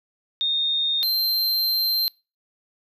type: tone pair in turn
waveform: sine / square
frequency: 3675 / 4141 Hz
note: A#7 / C8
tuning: -25 / -19 cents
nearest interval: major second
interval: 206 cents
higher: second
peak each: -20 dBFS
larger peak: neither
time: 0.41-1.03 / 1.03-2.08 s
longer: second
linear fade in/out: 0 ms
effects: noise-tail reverb RT60 0.3 s tail -25 dB re dry